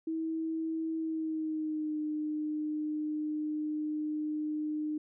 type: tone with pitch glide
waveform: sine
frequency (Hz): 322.4 to 304.3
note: E4 to D#4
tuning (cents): -38 to -38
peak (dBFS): -31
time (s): 0.07-4.98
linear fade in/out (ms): 5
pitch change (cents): -100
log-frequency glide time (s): 0.98-1.99
effects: none